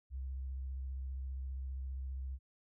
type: tone with vibrato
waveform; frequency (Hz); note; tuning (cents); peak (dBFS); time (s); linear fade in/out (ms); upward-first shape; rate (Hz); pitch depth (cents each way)
sine; 65.9; C2; +13; -38; 0.1-2.39; 50; triangle; 15; 42
effects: none